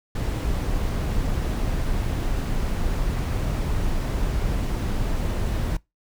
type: noise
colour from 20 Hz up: brown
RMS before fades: -24 dBFS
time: 0.15-5.77 s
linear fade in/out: 5 ms
effects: noise-tail reverb RT60 0.2 s tail -23 dB re dry